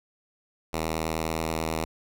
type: tone with vibrato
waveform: 5% pulse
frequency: 80.3 Hz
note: E2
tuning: 45 cents flat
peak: -16 dBFS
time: 0.73-1.85 s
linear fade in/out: 5 ms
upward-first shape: sine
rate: 9.3 Hz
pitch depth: 16 cents each way
effects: none